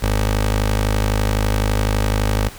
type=tone with notch filter; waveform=15% pulse; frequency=51.91 Hz; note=G#1; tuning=in tune; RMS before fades=-18 dBFS; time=0.02-2.49 s; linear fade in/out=10 ms; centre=160 Hz; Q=1.3; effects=pink hiss -38 dBFS RMS until 2.58 s